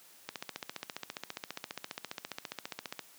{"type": "click train", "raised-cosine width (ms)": 0.2, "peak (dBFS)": -20, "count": 41, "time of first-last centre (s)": [0.29, 2.993], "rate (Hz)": 14.8, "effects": ["white hiss -58 dBFS RMS until 3.18 s", "high-pass 150 Hz 12 dB/octave"]}